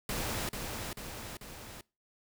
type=noise with echo; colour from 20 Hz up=pink; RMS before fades=-35 dBFS; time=0.09-0.49 s; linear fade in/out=2 ms; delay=440 ms; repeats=3; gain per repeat=-4 dB; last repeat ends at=1.81 s; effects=noise-tail reverb RT60 0.3 s tail -24 dB re dry